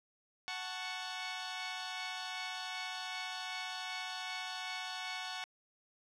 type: chord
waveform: 10% pulse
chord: F# minor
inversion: none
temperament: equal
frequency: 740 / 880 / 1108.7 Hz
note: F#5 / A5 / C#6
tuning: 0 / 0 / 0 cents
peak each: -33 / -37 / -36 dBFS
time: 0.48-5.44 s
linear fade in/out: 0 ms
effects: low-pass 6000 Hz 12 dB/octave